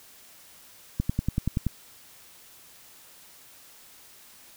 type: click train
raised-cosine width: 5 ms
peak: -12 dBFS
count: 8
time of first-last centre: 1-1.667 s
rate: 10.5 Hz
effects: white hiss -52 dBFS RMS until 4.56 s